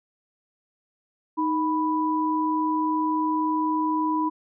sine tone pair together, 311.4 / 987.8 Hz, D#4 / B5, +2 / 0 cents, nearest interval octave + minor sixth, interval 1998 cents, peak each -24 dBFS, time 1.37-4.3 s, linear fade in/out 20 ms, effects none

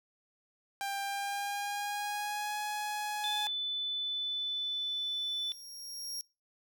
sawtooth tone with pitch glide, 794 to 839.3 Hz, G5 to G#5, +22 to +18 cents, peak -30 dBFS, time 0.81-3.47 s, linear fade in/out 0 ms, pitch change +96 cents, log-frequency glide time 1.02-2.58 s
sine tone, 3500 Hz, A7, 10 cents flat, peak -32 dBFS, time 3.24-5.52 s, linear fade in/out 0 ms
sawtooth tone with exponential growth, 5588 Hz, F8, in tune, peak -33 dBFS, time 4.04-6.21 s, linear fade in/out 0 ms, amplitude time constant 470 ms
effects noise-tail reverb RT60 0.3 s tail -25 dB re dry

